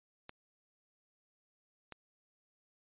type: clicks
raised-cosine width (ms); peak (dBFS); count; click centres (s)
0.3; -30; 2; 0.294 / 1.923
effects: resampled to 8000 Hz